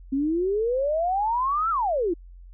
sine exponential two-way sweep, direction up then down, 263.4 to 1372 to 318.5 Hz, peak -21 dBFS, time 0.12-2.14 s, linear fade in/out 10 ms, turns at 1.7 s, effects added 44 Hz sine -42 dBFS peak until 2.53 s

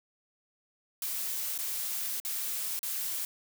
blue noise with dropouts, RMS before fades -34 dBFS, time 1.02-3.25 s, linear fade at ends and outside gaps 2 ms, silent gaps 1.579-1.587 / 2.201-2.249 / 2.792-2.83 s, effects none

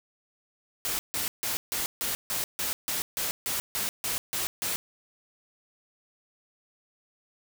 white noise bursts, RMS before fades -30 dBFS, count 14, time 0.85-4.76 s, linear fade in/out 0 ms, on 140 ms, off 150 ms, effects none

